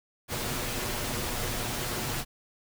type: noise with comb filter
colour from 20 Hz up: pink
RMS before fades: -32 dBFS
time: 0.28-2.25 s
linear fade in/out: 50 ms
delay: 8.3 ms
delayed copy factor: +0.5
effects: none